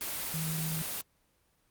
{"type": "tone in noise", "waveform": "sine", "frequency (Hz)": 159.9, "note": "D#3", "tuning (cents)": 48, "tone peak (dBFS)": -33, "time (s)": [0.34, 0.82], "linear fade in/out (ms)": 0, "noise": "white", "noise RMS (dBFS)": -36, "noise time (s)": [0.01, 1.01], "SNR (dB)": 0, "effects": ["pink hiss -71 dBFS RMS until 1.7 s", "Opus 24 kbps"]}